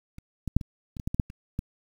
clicks, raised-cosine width 5 ms, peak -30 / -18 / -6 / -23 / -25 / -22 / -16 / -17 / -8 / -29 / -16 dBFS, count 11, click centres 0.184 / 0.477 / 0.566 / 0.612 / 0.968 / 0.998 / 1.075 / 1.145 / 1.198 / 1.301 / 1.591 s, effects 8-bit

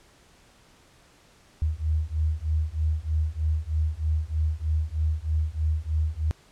sine beating tone pair, 76.4 / 79.6 Hz, D#2 / D#2, -31 / +40 cents, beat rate 3.2 Hz, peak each -26 dBFS, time 1.62-6.31 s, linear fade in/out 0 ms, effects pink hiss -57 dBFS RMS until 6.51 s + low-pass 9000 Hz 12 dB/octave

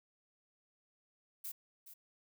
violet noise with echo, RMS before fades -43 dBFS, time 1.44-1.52 s, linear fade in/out 10 ms, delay 420 ms, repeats 1, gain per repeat -11 dB, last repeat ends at 1.94 s, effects none

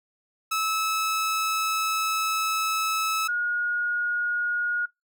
sawtooth / sine tone pair in turn, 1300 / 1439.5 Hz, E6 / F#6, -24 / -48 cents, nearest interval major second, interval 176 cents, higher second, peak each -20 / -23 dBFS, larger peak first, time 0.51-3.28 / 3.28-4.86 s, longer first, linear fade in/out 10 ms, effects noise-tail reverb RT60 0.2 s tail -25 dB re dry

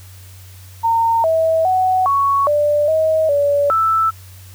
sine tone with pitch steps, 915 / 647 / 745 / 1113 / 590 / 634 / 573 / 1320 Hz, A#5 / E5 / F#5 / C#6 / D5 / D#5 / D5 / E6, -32 / -32 / +12 / +7 / +8 / +32 / -43 / +2 cents, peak -12 dBFS, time 0.83-4.11 s, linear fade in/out 20 ms, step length 410 ms, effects added 93 Hz sine -37 dBFS peak until 4.54 s + white hiss -45 dBFS RMS until 4.54 s

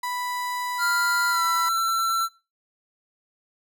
35% pulse tone, 987.8 Hz, B5, in tune, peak -25 dBFS, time 0.03-1.69 s, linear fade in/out 5 ms
square tone with pitch glide, 1396.9 to 1345.4 Hz, F6 to E6, 0 to +35 cents, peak -22 dBFS, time 0.78-2.29 s, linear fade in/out 50 ms, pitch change -65 cents, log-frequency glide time 1.3-1.41 s
effects noise-tail reverb RT60 0.3 s tail -23 dB re dry

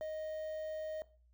triangle tone with quantisation, 622.3 Hz, D#5, in tune, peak -36 dBFS, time 0.01-1.02 s, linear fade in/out 0 ms, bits 10, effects noise-tail reverb RT60 0.4 s tail -18 dB re dry + added 60 Hz sine -64 dBFS peak until 1.33 s

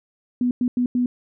sine tone bursts at uneven times, 246.3 Hz, B3, 5 cents flat, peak -17 dBFS, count 4, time 0.41-0.51 / 0.61-0.68 / 0.77-0.86 / 0.95-1.06 s, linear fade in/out 2 ms, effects none

